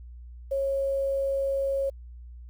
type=tone with quantisation; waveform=sine; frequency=547 Hz; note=C#5; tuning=23 cents flat; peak=-24 dBFS; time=0.51-1.9 s; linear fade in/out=10 ms; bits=9; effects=added 60 Hz sine -41 dBFS peak until 2.49 s